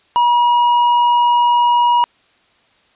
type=tone with hard clipping; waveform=sine; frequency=961 Hz; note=B5; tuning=48 cents flat; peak=-11 dBFS; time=0.16-2.04 s; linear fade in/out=0 ms; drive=4 dB; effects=white hiss -55 dBFS RMS until 2.95 s + resampled to 8000 Hz